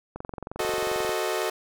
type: click train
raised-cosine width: 1 ms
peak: -21 dBFS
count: 22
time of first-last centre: 0.16-1.093 s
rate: 22.5 Hz
type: chord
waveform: sawtooth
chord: F# diminished seventh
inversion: none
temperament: equal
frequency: 370 / 440 / 523.3 / 622.3 Hz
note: F#4 / A4 / C5 / Eb5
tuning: 0 / 0 / 0 / 0 cents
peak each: -26 / -26 / -32 / -27 dBFS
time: 0.59-1.5 s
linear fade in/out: 5 ms
effects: none